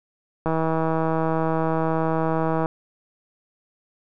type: click train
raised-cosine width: 1 ms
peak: -10 dBFS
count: 355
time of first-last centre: 0.46-2.659 s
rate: 161 Hz
effects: none